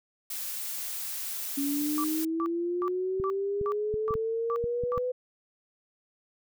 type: noise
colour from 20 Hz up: blue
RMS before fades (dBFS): -35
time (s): 0.3-2.25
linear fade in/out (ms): 5
type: linear sweep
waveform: sine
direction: up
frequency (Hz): 277.2 to 504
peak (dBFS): -27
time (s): 1.57-5.12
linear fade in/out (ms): 10
type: tone bursts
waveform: sine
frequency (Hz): 1164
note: D6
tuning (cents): -16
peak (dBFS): -30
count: 8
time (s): 1.98-4.98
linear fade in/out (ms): 0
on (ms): 60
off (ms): 360
type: clicks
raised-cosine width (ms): 5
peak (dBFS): -25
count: 8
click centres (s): 3.2 / 3.613 / 3.941 / 4.108 / 4.154 / 4.641 / 4.837 / 4.977
effects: none